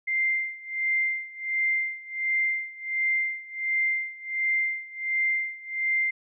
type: tone with tremolo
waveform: sine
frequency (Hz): 2093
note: C7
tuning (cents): 0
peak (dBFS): -21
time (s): 0.07-6.11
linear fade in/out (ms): 10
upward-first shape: sine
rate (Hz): 1.4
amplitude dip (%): 90
effects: none